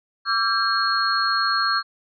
sine tone cluster, 1152 / 1347 / 1595 / 4292 Hz, D6 / E6 / G6 / C8, -34 / +37 / +30 / +43 cents, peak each -24 dBFS, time 0.25-1.83 s, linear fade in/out 50 ms, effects none

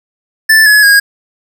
square tone with pitch steps, 1760 / 1697.1 / 1636.5 Hz, A6 / G#6 / G#6, 0 / +37 / -26 cents, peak -4 dBFS, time 0.49-1 s, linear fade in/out 10 ms, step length 170 ms, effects none

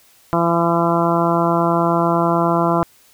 harmonic tone, 169.2 Hz, E3, 45 cents sharp, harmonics 1 / 2 / 3 / 4 / 5 / 6 / 7 / 8, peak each -20 / -20 / -25 / -20 / -25 / -21 / -25 / -26 dBFS, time 0.33-2.83 s, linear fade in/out 0 ms, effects white hiss -52 dBFS RMS until 3.13 s

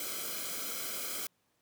white noise with comb filter, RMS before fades -38 dBFS, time 0-1.27 s, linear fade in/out 2 ms, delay 1.1 ms, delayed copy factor -0.8, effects pink hiss -75 dBFS RMS until 1.61 s + high-pass 100 Hz 12 dB/octave

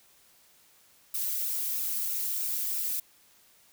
violet noise with flanger, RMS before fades -31 dBFS, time 1.14-3 s, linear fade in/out 5 ms, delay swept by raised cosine 0.74 to 4.84 ms, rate 3.1 Hz, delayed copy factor +0.95, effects white hiss -61 dBFS RMS until 3.72 s

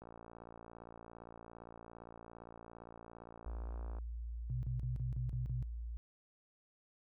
click train, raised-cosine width 1 ms, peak -38 dBFS, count 229, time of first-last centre 0.02-3.985 s, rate 57.5 Hz
sine tone, 57.6 Hz, A#1, 20 cents flat, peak -40 dBFS, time 3.46-5.97 s, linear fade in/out 0 ms
sine tone bursts, 123.47 Hz, B2, in tune, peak -36 dBFS, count 7, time 4.5-5.626 s, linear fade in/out 0 ms, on 130 ms, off 36 ms
effects none

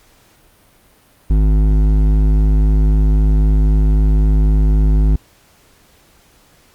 sine tone with hard clipping, 51.91 Hz, G#1, in tune, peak -11 dBFS, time 1.3-5.16 s, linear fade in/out 5 ms, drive 11 dB, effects pink hiss -51 dBFS RMS until 6.74 s + Opus 48 kbps

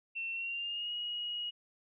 sine tone with pitch glide, 2700 to 2894 Hz, E7 to F#7, +41 to -39 cents, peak -35 dBFS, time 0.15-1.51 s, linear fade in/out 20 ms, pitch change +120 cents, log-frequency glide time 0.31-0.93 s, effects none

